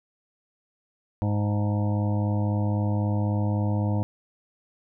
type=harmonic tone with a mistuned harmonic; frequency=103.83 Hz; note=G#2; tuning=in tune; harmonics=1 / 2 / 3 / 5 / 6 / 7 / 8 / 9; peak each=-23 / -29 / -33 / -37 / -39 / -40 / -41 / -42 dBFS; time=1.22-4.03 s; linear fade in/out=0 ms; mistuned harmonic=8; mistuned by=+81 cents; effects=none